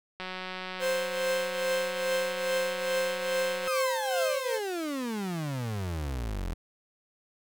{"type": "click train", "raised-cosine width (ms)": 0.3, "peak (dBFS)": -21, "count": 644, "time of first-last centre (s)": [0.2, 3.676], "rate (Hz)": 185}
{"type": "tone with tremolo", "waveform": "45% pulse", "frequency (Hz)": 523.3, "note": "C5", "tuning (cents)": 0, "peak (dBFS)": -25, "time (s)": [0.79, 4.6], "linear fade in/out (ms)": 50, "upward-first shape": "triangle", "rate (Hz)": 2.4, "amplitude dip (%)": 65}
{"type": "exponential sweep", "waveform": "35% pulse", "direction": "down", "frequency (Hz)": [1300, 39.99], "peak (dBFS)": -29, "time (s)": [3.67, 6.54], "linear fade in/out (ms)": 10}
{"effects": []}